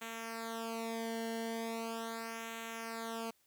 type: tone with flanger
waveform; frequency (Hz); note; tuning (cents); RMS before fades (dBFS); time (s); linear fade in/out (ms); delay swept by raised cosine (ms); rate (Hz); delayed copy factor
sawtooth; 227.4; A#3; -43; -41; 0.01-3.31; 10; 0.2 to 0.81; 0.39; -0.85
effects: white hiss -73 dBFS RMS until 3.46 s